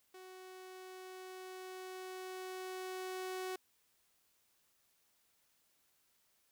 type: tone with level ramp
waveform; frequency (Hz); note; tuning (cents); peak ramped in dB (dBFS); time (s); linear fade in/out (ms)
sawtooth; 372.3; F#4; +11; -48 to -35; 0.14-3.56; 5
effects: white hiss -75 dBFS RMS until 6.51 s